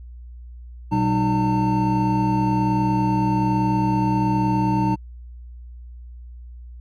triangle tone cluster, 122 / 191.7 / 307.1 / 900 Hz, B2 / G3 / D#4 / A5, -21 / -38 / -23 / +39 cents, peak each -21 dBFS, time 0.91-4.96 s, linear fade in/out 20 ms, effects added 60 Hz sine -36 dBFS peak until 6.8 s

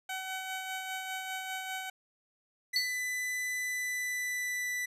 15% pulse tone with tremolo, 756 Hz, F#5, 37 cents sharp, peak -28 dBFS, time 0.09-1.9 s, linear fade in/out 5 ms, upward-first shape sine, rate 5 Hz, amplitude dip 35%
45% pulse tone with pitch glide, 1998 to 1979.6 Hz, B6 to B6, +20 to +4 cents, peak -32 dBFS, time 2.73-4.86 s, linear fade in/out 10 ms, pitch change -16 cents, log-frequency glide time 3.56-4.72 s
triangle tone with exponential decay, 4435 Hz, C#8, in tune, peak -23 dBFS, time 2.76-3 s, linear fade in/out 1 ms, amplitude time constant 51 ms
effects resampled to 32000 Hz

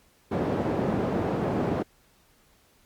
white band-pass noise, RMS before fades -27 dBFS, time 0.31-1.83 s, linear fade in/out 10 ms, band 110 to 440 Hz, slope 12 dB/octave, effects pink hiss -62 dBFS RMS until 2.85 s + Opus 48 kbps

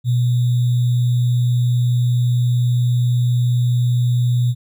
sine tone with sample-and-hold, 122.2 Hz, B2, 18 cents flat, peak -13 dBFS, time 0.04-4.55 s, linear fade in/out 50 ms, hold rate 3675 Hz, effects none

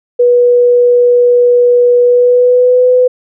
sine tone with pitch glide, 487.2 to 501.8 Hz, B4 to B4, -24 to +28 cents, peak -4 dBFS, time 0.19-3.08 s, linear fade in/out 10 ms, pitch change +52 cents, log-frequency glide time 2.02-2.89 s, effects none

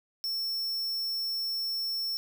square tone, 5400 Hz, E8, 41 cents sharp, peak -30 dBFS, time 0.24-2.17 s, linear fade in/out 0 ms, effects none

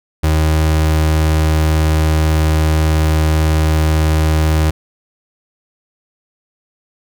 35% pulse tone, 78.2 Hz, D#2, 9 cents sharp, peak -9 dBFS, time 0.23-4.71 s, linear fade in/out 10 ms, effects none

